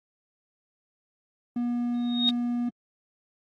triangle tone, 240.8 Hz, B3, 44 cents flat, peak -23 dBFS, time 1.56-2.69 s, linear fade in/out 5 ms
sine tone with exponential growth, 3729 Hz, A#7, in tune, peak -18 dBFS, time 1.94-2.29 s, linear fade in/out 0 ms, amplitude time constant 76 ms
effects AAC 32 kbps

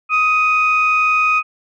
sine tone pair together, 1256.8 / 2489 Hz, D#6 / D#7, +17 / 0 cents, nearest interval octave, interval 1183 cents, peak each -14 dBFS, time 0.09-1.43 s, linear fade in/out 50 ms, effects tanh soft clip ceiling -5 dBFS

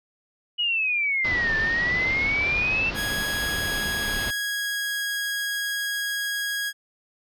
sine exponential two-way sweep, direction down then up, 2936 to 1760 to 2700 Hz, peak -21 dBFS, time 0.58-2.91 s, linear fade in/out 20 ms, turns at 1.56 s
pink low-pass noise, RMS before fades -32 dBFS, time 1.24-4.31 s, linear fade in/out 10 ms, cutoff 5200 Hz, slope 48 dB/octave
sawtooth tone with pitch glide, 1661.2 to 1648.8 Hz, G#6 to G#6, 0 to -13 cents, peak -22 dBFS, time 2.94-6.73 s, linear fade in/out 50 ms, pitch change -13 cents, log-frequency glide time 3.63-5.06 s
effects none

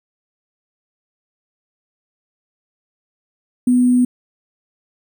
sine tone with sample-and-hold, 248 Hz, B3, 7 cents sharp, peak -10 dBFS, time 3.67-4.05 s, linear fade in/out 5 ms, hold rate 8820 Hz, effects none

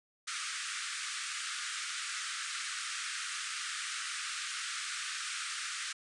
pink band-pass noise, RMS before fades -39 dBFS, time 0.27-5.93 s, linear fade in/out 10 ms, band 1200 to 9600 Hz, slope 96 dB/octave, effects none

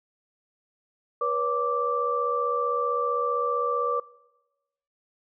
sine tone cluster, 485.5 / 561 / 1171 Hz, B4 / C#5 / D6, -30 / +21 / -5 cents, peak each -28 / -32 / -25 dBFS, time 1.21-4 s, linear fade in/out 5 ms, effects noise-tail reverb RT60 1.0 s tail -21 dB re dry

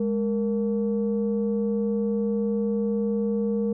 sine tone pair together, 207.8 / 466.2 Hz, G#3 / A#4, +1 / 0 cents, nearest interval octave + major second, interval 1399 cents, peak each -23 / -25 dBFS, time 0-3.73 s, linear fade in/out 5 ms, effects tanh soft clip ceiling -16 dBFS

